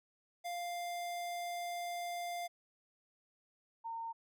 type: tone pair in turn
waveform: square / sine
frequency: 698.5 / 914.1 Hz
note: F5 / A#5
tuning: 0 / -34 cents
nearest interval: perfect fourth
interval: 466 cents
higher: second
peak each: -39 / -39 dBFS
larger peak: neither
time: 0.44-2.48 / 3.84-4.13 s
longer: first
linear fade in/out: 20 ms
effects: none